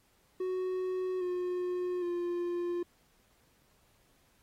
triangle tone with pitch steps, 370 / 359.7 / 349.6 Hz, F#4 / F#4 / F4, 0 / -49 / +2 cents, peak -29 dBFS, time 0.4-2.83 s, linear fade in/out 5 ms, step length 810 ms, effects pink hiss -69 dBFS RMS until 4.42 s + AAC 48 kbps

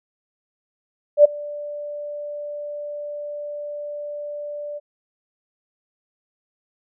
sine tone with ADSR envelope, 587.3 Hz, D5, in tune, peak -4 dBFS, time 1.17-4.8 s, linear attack 75 ms, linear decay 13 ms, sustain -24 dB, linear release 29 ms, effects none

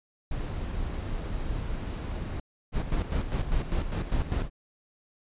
brown noise, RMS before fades -32 dBFS, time 0.31-2.4 s, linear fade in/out 5 ms
brown noise with tremolo, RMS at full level -26 dBFS, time 2.72-4.5 s, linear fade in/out 50 ms, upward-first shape square, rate 5 Hz, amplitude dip 60%
effects resampled to 8000 Hz

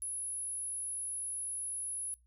sine tone, 10548 Hz, E9, in tune, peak -35 dBFS, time 0.02-2.14 s, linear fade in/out 0 ms, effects noise-tail reverb RT60 0.2 s tail -22 dB re dry + added 60 Hz sine -64 dBFS peak until 2.26 s

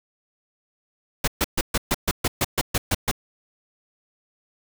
pink noise bursts, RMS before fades -21 dBFS, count 12, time 1.24-3.114 s, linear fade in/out 5 ms, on 37 ms, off 130 ms, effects none

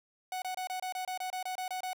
45% pulse tone bursts, 741 Hz, F#5, 2 cents sharp, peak -34 dBFS, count 13, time 0.32-1.932 s, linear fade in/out 2 ms, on 100 ms, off 26 ms, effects none

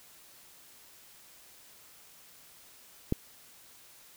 click, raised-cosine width 3 ms, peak -13 dBFS, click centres 3.124 s, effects white hiss -56 dBFS RMS until 4.16 s

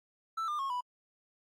triangle tone with pitch steps, 1325 / 1201.1 / 1088.7 / 986.9 Hz, E6 / D6 / C#6 / B5, +9 / +39 / -32 / -2 cents, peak -30 dBFS, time 0.37-0.81 s, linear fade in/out 10 ms, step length 110 ms, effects AAC 48 kbps

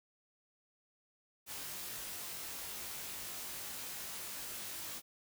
white noise with comb filter, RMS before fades -44 dBFS, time 1.46-5.02 s, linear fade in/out 50 ms, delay 20 ms, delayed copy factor +0.85, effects none

